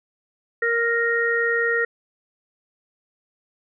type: harmonic tone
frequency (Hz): 466.2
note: A#4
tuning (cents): 0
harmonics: 1 / 3 / 4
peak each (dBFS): -23 / -26 / -21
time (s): 0.62-1.85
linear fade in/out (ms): 5
effects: none